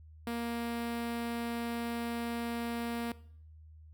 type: tone with notch filter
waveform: sawtooth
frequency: 234.5 Hz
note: A#3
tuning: 11 cents sharp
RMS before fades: -36 dBFS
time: 0.27-3.12 s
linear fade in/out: 2 ms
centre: 6500 Hz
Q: 1.8
effects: noise-tail reverb RT60 0.6 s tail -19 dB re dry + added 78 Hz sine -51 dBFS peak until 3.93 s